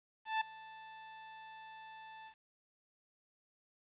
sawtooth tone with ADSR envelope, 880 Hz, A5, in tune, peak -26 dBFS, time 0.25-2.35 s, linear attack 160 ms, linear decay 7 ms, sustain -20 dB, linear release 85 ms, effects resampled to 8000 Hz + 11-bit

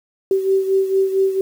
sine beating tone pair, 384.5 / 388.9 Hz, G4 / G4, -33 / -14 cents, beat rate 4.4 Hz, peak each -15 / -21 dBFS, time 0.31-1.41 s, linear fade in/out 2 ms, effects 7-bit

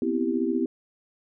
sine chord, C major seventh, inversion third, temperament equal, 246.9 / 261.6 / 329.6 / 392 Hz, B3 / C4 / E4 / G4, 0 / 0 / 0 / 0 cents, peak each -28 / -29 / -27 / -29 dBFS, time 0.02-0.66 s, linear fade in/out 2 ms, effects none

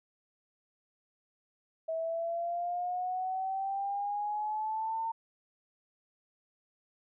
sine exponential sweep, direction up, 645 to 911 Hz, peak -31 dBFS, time 1.88-5.12 s, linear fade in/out 10 ms, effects none

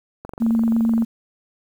click train, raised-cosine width 1 ms, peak -19 dBFS, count 19, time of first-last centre 0.25-1.023 s, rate 23.3 Hz
sine tone with vibrato, 227.6 Hz, A#3, 41 cents flat, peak -15 dBFS, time 0.4-1.05 s, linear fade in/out 20 ms, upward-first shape square, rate 8.8 Hz, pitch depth 11 cents each way
effects 8-bit

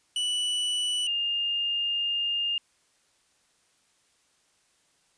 45% pulse / sine tone pair in turn, 2960 / 2818 Hz, F#7 / F7, 0 / +15 cents, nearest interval minor second, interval 85 cents, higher first, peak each -25 dBFS, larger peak neither, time 0.16-1.07 / 1.07-2.58 s, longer second, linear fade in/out 2 ms, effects white hiss -67 dBFS RMS until 5.17 s + resampled to 22050 Hz

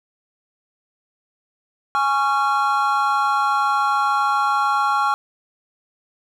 triangle chord, Db major, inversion second, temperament equal with one note detuned, 830.6 / 1108.7 / 1375.3 Hz, Ab5 / Db6 / F6, 0 / 0 / -27 cents, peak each -19 dBFS, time 1.95-5.14 s, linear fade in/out 0 ms, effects none

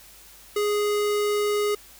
square tone, 415.2 Hz, G#4, in tune, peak -22 dBFS, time 0.56-1.75 s, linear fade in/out 5 ms, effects added 50 Hz sine -57 dBFS peak until 1.99 s + white hiss -49 dBFS RMS until 1.99 s

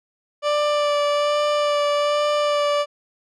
30% pulse tone with vibrato, 587 Hz, D5, 1 cent flat, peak -15 dBFS, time 0.42-2.86 s, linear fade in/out 50 ms, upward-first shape sine, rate 1.2 Hz, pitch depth 14 cents each way, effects low-pass 5000 Hz 12 dB/octave

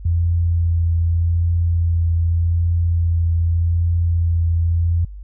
sine tone with vibrato, 84.6 Hz, E2, 45 cents sharp, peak -14 dBFS, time 0.05-5.05 s, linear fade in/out 5 ms, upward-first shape triangle, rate 0.84 Hz, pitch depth 17 cents each way, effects added 50 Hz sine -31 dBFS peak until 5.23 s

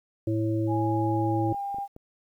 harmonic tone, 110 Hz, A2, in tune, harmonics 1 / 3 / 5, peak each -27 / -26 / -35 dBFS, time 0.27-1.53 s, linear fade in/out 5 ms
sine tone with pitch glide, 830.6 to 800 Hz, G#5 to G5, 0 to +35 cents, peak -29 dBFS, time 0.67-1.88 s, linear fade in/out 50 ms, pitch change -65 cents, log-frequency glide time 1.13-1.63 s
clicks, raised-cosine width 2 ms, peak -31 dBFS, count 5, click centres 1.484 / 1.545 / 1.745 / 1.785 / 1.964 s
effects 10-bit

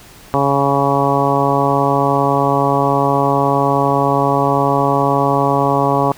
harmonic tone with a mistuned harmonic, 139.4 Hz, C#3, 10 cents sharp, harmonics 1 / 2 / 3 / 4 / 5 / 6 / 7 / 8, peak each -20 / -20 / -20 / -20 / -20 / -20 / -20 / -20 dBFS, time 0.34-6.12 s, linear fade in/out 0 ms, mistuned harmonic 8, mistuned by +15 cents, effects pink hiss -41 dBFS RMS until 6.17 s

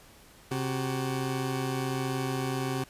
20% pulse tone pair together, 132.86 / 377.2 Hz, C3 / F#4, +27 / +33 cents, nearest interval octave + tritone, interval 1806 cents, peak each -25 / -30 dBFS, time 0.51-2.84 s, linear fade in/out 5 ms, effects pink hiss -55 dBFS RMS until 2.89 s + resampled to 32000 Hz

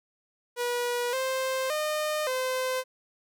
sawtooth tone with pitch steps, 484.5 / 524 / 610 / 515 Hz, B4 / C5 / D#5 / C5, -33 / +2 / -34 / -28 cents, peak -23 dBFS, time 0.56-2.84 s, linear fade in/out 50 ms, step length 570 ms, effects none

